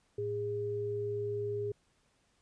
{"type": "tone pair together", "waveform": "sine", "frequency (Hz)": [109.98, 410], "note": ["A2", "G#4"], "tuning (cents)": [0, -22], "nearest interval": "octave + major seventh", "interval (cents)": 2278, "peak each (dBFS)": [-40, -33], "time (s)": [0.18, 1.72], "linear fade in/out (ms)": 5, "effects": ["pink hiss -72 dBFS RMS until 2.41 s", "resampled to 22050 Hz"]}